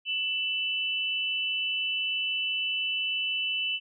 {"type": "tone pair together", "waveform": "sine", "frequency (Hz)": [2659, 2985], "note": ["E7", "F#7"], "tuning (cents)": [14, 15], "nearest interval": "major second", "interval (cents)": 201, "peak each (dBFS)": [-30, -29], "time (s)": [0.05, 3.8], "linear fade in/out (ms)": 50, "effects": []}